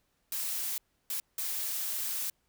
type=noise bursts at uneven times; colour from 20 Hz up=blue; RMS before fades=-34 dBFS; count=3; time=0.32-0.78 / 1.1-1.2 / 1.38-2.3 s; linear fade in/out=2 ms; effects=pink hiss -75 dBFS RMS until 2.48 s